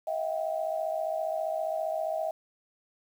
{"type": "tone cluster", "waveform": "sine", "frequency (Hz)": [638, 693, 781], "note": ["D#5", "F5", "G5"], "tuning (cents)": [43, -14, -7], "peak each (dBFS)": [-30, -35, -36], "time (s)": [0.07, 2.31], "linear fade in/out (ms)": 5, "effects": ["9-bit"]}